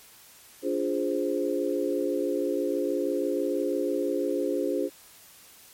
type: chord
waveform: sine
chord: D half-diminished seventh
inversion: none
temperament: equal with one note detuned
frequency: 288.8 / 349.2 / 415.3 / 523.3 Hz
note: D4 / F4 / Ab4 / C5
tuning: -29 / 0 / 0 / 0 cents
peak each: -30 dBFS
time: 0.62-4.9 s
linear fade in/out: 50 ms
effects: white hiss -52 dBFS RMS until 5.73 s + MP3 64 kbps